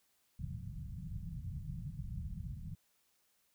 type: low-pass noise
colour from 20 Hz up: white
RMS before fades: -43 dBFS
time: 0.39-2.75 s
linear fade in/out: 5 ms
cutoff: 170 Hz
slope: 48 dB/octave
effects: white hiss -75 dBFS RMS until 3.54 s